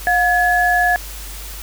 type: tone pair together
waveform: sine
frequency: 715.2 / 1701 Hz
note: F5 / G#6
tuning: +41 / +41 cents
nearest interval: octave + minor third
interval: 1500 cents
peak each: -15 dBFS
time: 0.07-0.96 s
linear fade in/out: 0 ms
effects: added 50 Hz sine -31 dBFS peak until 1.62 s + white hiss -34 dBFS RMS until 1.62 s